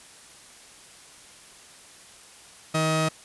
sawtooth tone pair together, 158.25 / 633 Hz, D#3 / D#5, +30 / +30 cents, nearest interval 2 octaves, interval 2400 cents, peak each -20 dBFS, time 2.74-3.09 s, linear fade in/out 10 ms, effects white hiss -49 dBFS RMS until 3.24 s + resampled to 24000 Hz

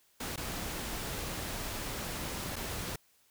pink noise with dropouts, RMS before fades -38 dBFS, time 0.2-2.96 s, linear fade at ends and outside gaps 5 ms, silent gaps 0.361-0.375 / 2.559-2.563 s, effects white hiss -68 dBFS RMS until 3.3 s

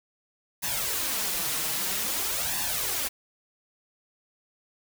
white noise with flanger, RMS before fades -29 dBFS, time 0.62-3.09 s, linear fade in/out 20 ms, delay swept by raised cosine 1.1 to 6.5 ms, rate 0.51 Hz, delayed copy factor +0.7, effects none

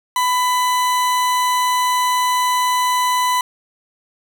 40% pulse tone, 998 Hz, B5, 18 cents sharp, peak -14 dBFS, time 0.16-3.41 s, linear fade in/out 2 ms, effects none

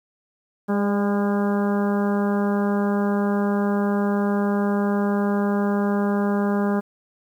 harmonic tone with a mistuned harmonic, 203.1 Hz, G#3, 38 cents flat, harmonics 1 / 2 / 3 / 4 / 5 / 6 / 7 / 8, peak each -20 / -26 / -30 / -32 / -34 / -36 / -37 / -38 dBFS, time 0.68-6.81 s, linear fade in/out 20 ms, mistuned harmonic 3, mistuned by -23 cents, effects 9-bit

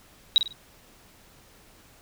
sine tone with echo, 3841 Hz, B7, 49 cents flat, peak -13 dBFS, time 0.36-0.38 s, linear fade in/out 0 ms, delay 49 ms, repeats 3, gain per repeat -9 dB, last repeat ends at 0.527 s, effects pink hiss -55 dBFS RMS until 2.01 s

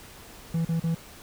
triangle tone bursts, 164.81 Hz, E3, in tune, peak -21 dBFS, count 3, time 0.54-0.948 s, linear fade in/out 5 ms, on 110 ms, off 39 ms, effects pink hiss -47 dBFS RMS until 1.22 s

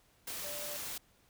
sine tone in noise, 587.3 Hz, D5, in tune, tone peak -45 dBFS, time 0.44-0.77 s, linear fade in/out 5 ms, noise white, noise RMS -41 dBFS, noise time 0.27-0.98 s, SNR -7 dB, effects pink hiss -68 dBFS RMS until 1.29 s

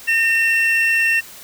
triangle tone pair together, 1825 / 2708 Hz, A#6 / E7, -37 / +46 cents, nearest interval perfect fifth, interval 683 cents, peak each -15 dBFS, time 0.07-1.21 s, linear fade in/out 20 ms, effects white hiss -39 dBFS RMS until 1.43 s

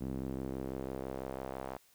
sawtooth tone with band-pass filter sweep, 66 Hz, C2, 16 cents sharp, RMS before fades -40 dBFS, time 0-1.78 s, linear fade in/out 20 ms, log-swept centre 240 to 760 Hz, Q 1.4, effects white hiss -66 dBFS RMS until 1.94 s

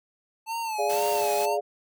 square tone with vibrato, 879 Hz, A5, 2 cents flat, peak -29 dBFS, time 0.46-1.58 s, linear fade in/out 50 ms, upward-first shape sine, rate 2 Hz, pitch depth 87 cents each way
sine chord, D diminished, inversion second, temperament equal, 415.3 / 587.3 / 698.5 Hz, Ab4 / D5 / F5, 0 / 0 / 0 cents, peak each -28 dBFS, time 0.78-1.61 s, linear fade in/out 20 ms
white high-pass noise, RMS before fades -35 dBFS, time 0.89-1.46 s, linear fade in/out 10 ms, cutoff 110 Hz, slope 96 dB/octave
effects none

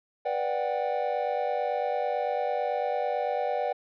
triangle chord, G major seventh, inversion first, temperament just, 490 / 588 / 735 / 784 Hz, B4 / D5 / F#5 / G5, -14 / +2 / -12 / 0 cents, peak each -30 / -29 / -30 / -30 dBFS, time 0.25-3.73 s, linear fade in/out 10 ms, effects resampled to 11025 Hz

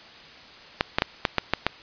clicks, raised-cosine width 0.3 ms, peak -3 dBFS, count 7, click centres 0.809 / 0.985 / 1.021 / 1.252 / 1.383 / 1.536 / 1.666 s, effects white hiss -46 dBFS RMS until 1.82 s + resampled to 11025 Hz

